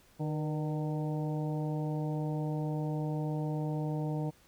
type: harmonic tone with a mistuned harmonic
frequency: 152.2 Hz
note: D#3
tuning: 38 cents flat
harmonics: 1 / 2 / 3 / 4 / 5 / 6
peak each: -32 / -38 / -42 / -44 / -46 / -48 dBFS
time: 0.19-4.31 s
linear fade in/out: 20 ms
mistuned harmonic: 3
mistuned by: +61 cents
effects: pink hiss -63 dBFS RMS until 4.47 s